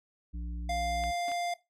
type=harmonic tone; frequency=58.9 Hz; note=A#1; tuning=19 cents sharp; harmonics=1 / 3 / 5; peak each=-35 / -45 / -49 dBFS; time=0.33-1.12 s; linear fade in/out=20 ms
type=tone; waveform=square; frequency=698.5 Hz; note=F5; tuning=in tune; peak=-31 dBFS; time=0.69-1.54 s; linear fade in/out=5 ms
type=clicks; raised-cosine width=0.3 ms; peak=-28 dBFS; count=2; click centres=1.038 / 1.317 s
type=tone with exponential decay; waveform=sawtooth; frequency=285 Hz; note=C#4; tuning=48 cents sharp; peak=-38 dBFS; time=1.28-1.36 s; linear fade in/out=2 ms; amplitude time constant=17 ms
effects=noise-tail reverb RT60 0.2 s tail -17 dB re dry + low-pass 9000 Hz 12 dB/octave